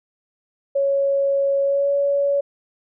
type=tone with pitch glide; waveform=sine; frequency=554.4 to 563.8 Hz; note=C#5 to C#5; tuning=0 to +29 cents; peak=-16 dBFS; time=0.75-2.41 s; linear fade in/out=10 ms; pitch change=+29 cents; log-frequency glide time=1.62-1.91 s; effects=none